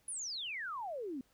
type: exponential sweep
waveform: sine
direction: down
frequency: 10580 to 245.2 Hz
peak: -38 dBFS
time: 0.08-1.21 s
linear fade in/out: 2 ms
effects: pink hiss -72 dBFS RMS until 1.33 s